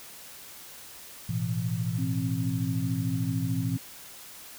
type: chord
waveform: sine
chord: A suspended second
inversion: none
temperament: equal with one note detuned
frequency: 110 / 123.47 / 168.37 Hz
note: A2 / B2 / E3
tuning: 0 / 0 / +37 cents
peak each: -31 dBFS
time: 1.29-3.77 s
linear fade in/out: 5 ms
type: tone with tremolo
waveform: sine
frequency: 265.6 Hz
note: C4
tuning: 26 cents sharp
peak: -31 dBFS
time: 1.98-3.78 s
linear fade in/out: 10 ms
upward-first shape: triangle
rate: 4.6 Hz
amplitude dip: 25%
effects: white hiss -46 dBFS RMS until 4.58 s